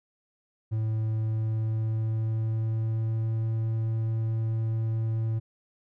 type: tone with pitch glide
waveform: triangle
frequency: 110 to 111.92 Hz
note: A2 to A2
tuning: 0 to +30 cents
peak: -23 dBFS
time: 0.71-5.4 s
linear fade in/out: 20 ms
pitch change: +30 cents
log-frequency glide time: 1.17-3.43 s
effects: none